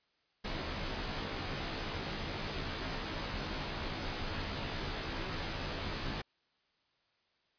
pink noise with comb filter, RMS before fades -38 dBFS, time 0.44-6.22 s, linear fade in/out 10 ms, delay 17 ms, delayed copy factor -0.9, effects white hiss -75 dBFS RMS until 7.58 s + resampled to 11025 Hz

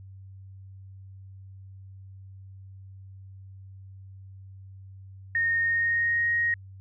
sine tone with pitch glide, 1845 to 1876.2 Hz, A#6 to A#6, -18 to +11 cents, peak -22 dBFS, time 5.35-6.54 s, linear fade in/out 2 ms, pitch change +29 cents, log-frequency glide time 5.61-6.32 s, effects added 96 Hz sine -43 dBFS peak until 6.8 s

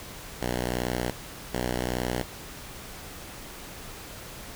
5% pulse tone pair in turn, 61.2 / 61.55 Hz, B1 / B1, -15 / -5 cents, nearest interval unison, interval 10 cents, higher second, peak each -16 dBFS, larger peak neither, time 0.41-1.11 / 1.53-2.23 s, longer neither, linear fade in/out 5 ms, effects pink hiss -42 dBFS RMS until 4.55 s

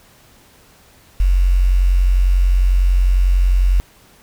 sine tone with quantisation, 45.52 Hz, F#1, 28 cents flat, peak -10 dBFS, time 1.2-3.8 s, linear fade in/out 0 ms, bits 6, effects pink hiss -49 dBFS RMS until 4.22 s

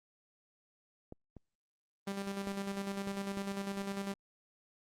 clicks, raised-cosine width 2 ms, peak -33 dBFS, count 5, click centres 1.124 / 1.367 / 2.472 / 3.072 / 3.372 s
sawtooth tone with tremolo, 197.6 Hz, G3, 14 cents sharp, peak -31 dBFS, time 2.07-4.14 s, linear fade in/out 5 ms, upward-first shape square, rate 10 Hz, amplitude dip 45%
effects low-pass 12000 Hz 12 dB/octave + Opus 32 kbps

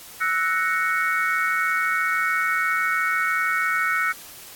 sine chord, F# dominant seventh, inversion third, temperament equal with one note detuned, 1313.9 / 1480 / 1864.7 / 2217 Hz, E6 / F#6 / A#6 / C#7, -6 / 0 / 0 / 0 cents, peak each -25 / -24 / -27 / -26 dBFS, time 0.2-4.13 s, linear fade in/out 20 ms, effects white hiss -42 dBFS RMS until 4.55 s + AAC 64 kbps

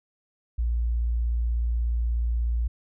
sine tone, 58.27 Hz, A#1, in tune, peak -22 dBFS, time 0.58-2.68 s, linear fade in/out 10 ms, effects none

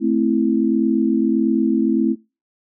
sine chord, A minor, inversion none, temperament equal, 220 / 261.6 / 329.6 Hz, A3 / C4 / E4, 0 / 0 / 0 cents, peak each -19 dBFS, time 0-2.16 s, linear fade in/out 50 ms, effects noise-tail reverb RT60 0.3 s tail -25 dB re dry

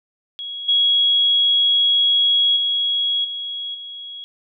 sine tone with level steps, 3322 Hz, G#7, in tune, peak -27 / -13 / -17 / -25 / -31 dBFS, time 0.39-4.24 s, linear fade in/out 0 ms, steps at 0.68 / 2.56 / 3.24 / 3.74 s, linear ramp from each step 10 ms, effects none

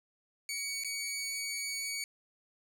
15% pulse tone with dropouts, 2251 Hz, C#7, 26 cents sharp, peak -28 dBFS, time 0.49-2.04 s, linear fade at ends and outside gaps 1 ms, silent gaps 0.837-0.846 s, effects none

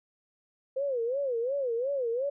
sine tone with vibrato, 510 Hz, C5, 44 cents flat, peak -27 dBFS, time 0.76-2.3 s, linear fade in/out 10 ms, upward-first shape sine, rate 2.8 Hz, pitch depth 190 cents each way, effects none

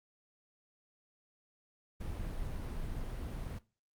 brown noise, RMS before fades -39 dBFS, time 2-3.59 s, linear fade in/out 10 ms, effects noise-tail reverb RT60 0.3 s tail -19 dB re dry + Opus 32 kbps

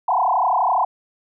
sine tone with frequency modulation, 867 Hz, A5, 26 cents flat, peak -15 dBFS, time 0.08-0.85 s, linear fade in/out 5 ms, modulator 31.9 Hz, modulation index 5.1, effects none

